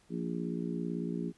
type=harmonic tone with a mistuned harmonic; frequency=58 Hz; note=A#1; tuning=8 cents flat; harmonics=3 / 4 / 5 / 6 / 7; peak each=-36 / -38 / -40 / -42 / -43 dBFS; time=0.09-1.33 s; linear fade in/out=50 ms; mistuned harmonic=7; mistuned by=+16 cents; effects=pink hiss -66 dBFS RMS until 1.37 s + resampled to 24000 Hz